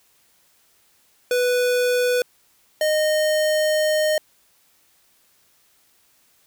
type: tone pair in turn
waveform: square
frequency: 493.9 / 615.8 Hz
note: B4 / D#5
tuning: 0 / -18 cents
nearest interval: major third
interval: 382 cents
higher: second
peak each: -18 dBFS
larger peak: neither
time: 1.31-2.22 / 2.81-4.18 s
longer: second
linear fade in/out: 2 ms
effects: white hiss -60 dBFS RMS until 6.46 s